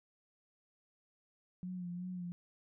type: tone with vibrato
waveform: sine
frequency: 179 Hz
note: F3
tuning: 43 cents sharp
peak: -39 dBFS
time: 1.63-2.32 s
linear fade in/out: 0 ms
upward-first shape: sine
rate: 2.7 Hz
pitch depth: 42 cents each way
effects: none